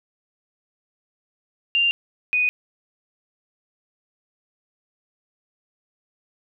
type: tone pair in turn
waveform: sine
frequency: 2787 / 2483 Hz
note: F7 / D#7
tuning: -4 / -4 cents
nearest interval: major second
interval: 200 cents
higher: first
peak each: -16 / -17 dBFS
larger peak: first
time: 1.75-1.91 / 2.33-2.49 s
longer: neither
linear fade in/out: 0 ms
effects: none